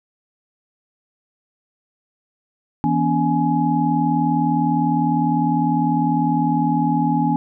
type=tone cluster; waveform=sine; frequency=164.6 / 244.8 / 284.7 / 839 Hz; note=E3 / B3 / C#4 / G#5; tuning=-2 / -15 / +46 / +17 cents; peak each=-21 dBFS; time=2.84-7.36 s; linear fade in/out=0 ms; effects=none